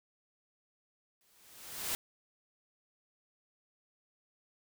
white noise with exponential growth, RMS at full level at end -33 dBFS, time 1.21-1.95 s, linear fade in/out 0 ms, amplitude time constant 160 ms, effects none

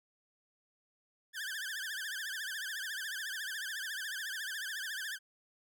sawtooth tone with vibrato, 1649 Hz, G#6, 13 cents flat, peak -34 dBFS, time 1.33-5.19 s, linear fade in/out 50 ms, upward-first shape triangle, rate 14 Hz, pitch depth 190 cents each way, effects none

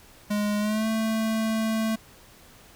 square tone with pitch glide, 207.7 to 221.3 Hz, G#3 to A3, 0 to +10 cents, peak -24 dBFS, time 0.3-1.96 s, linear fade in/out 10 ms, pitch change +110 cents, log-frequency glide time 0.59-0.87 s, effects pink hiss -52 dBFS RMS until 2.75 s

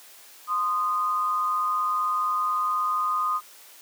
sine tone pair together, 1039.3 / 1235 Hz, C6 / D#6, -12 / -13 cents, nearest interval minor third, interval 299 cents, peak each -29 / -23 dBFS, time 0.47-3.41 s, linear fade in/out 50 ms, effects white hiss -49 dBFS RMS until 3.81 s + high-pass 400 Hz 12 dB/octave

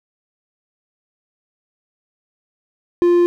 triangle tone, 349.2 Hz, F4, in tune, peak -8 dBFS, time 3.02-3.26 s, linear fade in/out 0 ms, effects none

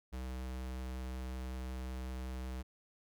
square tone, 63.9 Hz, C2, 40 cents flat, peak -40 dBFS, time 0.12-2.63 s, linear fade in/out 20 ms, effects none

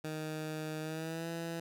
15% pulse tone with pitch glide, 155.56 to 166.73 Hz, D#3 to E3, 0 to +20 cents, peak -31 dBFS, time 0.04-1.6 s, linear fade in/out 5 ms, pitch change +120 cents, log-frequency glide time 0.81-1.28 s, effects none

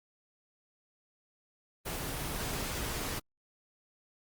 pink noise, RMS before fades -36 dBFS, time 1.85-3.2 s, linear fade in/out 20 ms, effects Opus 24 kbps

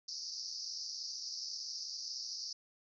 pink band-pass noise, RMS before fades -43 dBFS, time 0.08-2.53 s, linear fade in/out 5 ms, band 4600 to 5800 Hz, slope 96 dB/octave, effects none

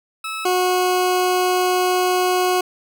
20% pulse tone pair in turn, 1300 / 364.8 Hz, E6 / F#4, -24 / -24 cents, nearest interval octave + minor seventh, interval 2200 cents, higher first, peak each -20 / -11 dBFS, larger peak second, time 0.24-0.45 / 0.45-2.61 s, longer second, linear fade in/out 5 ms, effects none

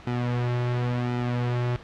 sawtooth tone with flanger, 122.2 Hz, B2, 18 cents flat, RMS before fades -26 dBFS, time 0.07-1.76 s, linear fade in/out 0 ms, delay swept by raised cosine 1.8 to 4.3 ms, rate 0.93 Hz, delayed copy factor -0.65, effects pink hiss -45 dBFS RMS until 1.83 s + low-pass 3000 Hz 12 dB/octave

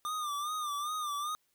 square tone with vibrato, 1200 Hz, D6, 37 cents sharp, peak -34 dBFS, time 0.05-1.35 s, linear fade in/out 0 ms, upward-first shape sine, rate 2.5 Hz, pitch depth 74 cents each way, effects white hiss -75 dBFS RMS until 1.54 s

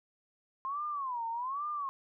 sine tone with vibrato, 1048 Hz, C6, 2 cents sharp, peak -33 dBFS, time 0.65-1.89 s, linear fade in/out 0 ms, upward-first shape sine, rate 1.2 Hz, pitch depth 240 cents each way, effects none

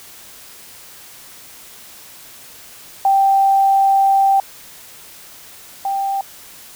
sine tone pair in turn, 783 / 786.4 Hz, G5 / G5, -2 / +5 cents, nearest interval unison, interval 7 cents, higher second, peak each -10 / -17 dBFS, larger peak first, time 3.05-4.4 / 5.85-6.21 s, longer first, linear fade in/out 2 ms, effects white hiss -40 dBFS RMS until 6.75 s

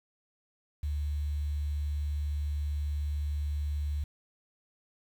sine tone with quantisation, 73.42 Hz, D2, in tune, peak -29 dBFS, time 0.83-4.04 s, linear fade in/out 5 ms, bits 9, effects none

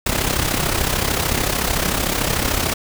pink noise with amplitude modulation, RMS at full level -17 dBFS, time 0.06-2.74 s, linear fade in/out 5 ms, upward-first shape sine, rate 33.5 Hz, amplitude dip 65%, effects none

